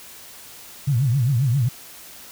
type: tone with vibrato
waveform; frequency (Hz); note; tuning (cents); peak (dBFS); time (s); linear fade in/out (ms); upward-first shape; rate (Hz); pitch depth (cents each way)
sine; 128.4; C3; -32; -16; 0.87-1.69; 10; triangle; 7.5; 260
effects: white hiss -42 dBFS RMS until 2.31 s